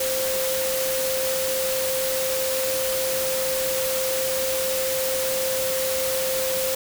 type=tone in noise; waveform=sine; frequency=523.3 Hz; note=C5; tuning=in tune; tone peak=-24 dBFS; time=0-6.75 s; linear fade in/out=5 ms; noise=white; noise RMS=-27 dBFS; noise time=0-6.75 s; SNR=0 dB; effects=none